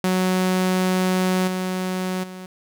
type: tone with level steps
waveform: sawtooth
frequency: 185 Hz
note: F#3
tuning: in tune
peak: -14 / -19 / -30 dBFS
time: 0.04-2.46 s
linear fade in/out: 2 ms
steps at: 1.47 / 2.23 s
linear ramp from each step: 10 ms
effects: none